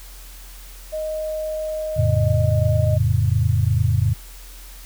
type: tone with pitch glide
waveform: sine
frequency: 622.3 to 617.3 Hz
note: D#5 to D#5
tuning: 0 to -14 cents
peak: -23 dBFS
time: 0.92-2.98 s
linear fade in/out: 20 ms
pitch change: -14 cents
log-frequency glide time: 1.95-2.08 s
type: chord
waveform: sine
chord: F augmented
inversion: none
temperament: equal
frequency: 87.31 / 110 / 138.59 Hz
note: F2 / A2 / C#3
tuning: 0 / 0 / 0 cents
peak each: -20 / -18 / -22 dBFS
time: 1.96-4.14 s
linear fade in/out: 20 ms
effects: added 43 Hz sine -38 dBFS peak until 4.85 s + white hiss -44 dBFS RMS until 4.85 s